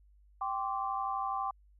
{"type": "chord", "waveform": "sine", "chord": "G suspended fourth", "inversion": "none", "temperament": "equal with one note detuned", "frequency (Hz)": [784, 1046.5, 1158.5], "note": ["G5", "C6", "D6"], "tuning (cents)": [0, 0, -24], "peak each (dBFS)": [-35, -37, -36], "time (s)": [0.41, 1.51], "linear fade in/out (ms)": 5, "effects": ["added 50 Hz sine -59 dBFS peak until 1.79 s"]}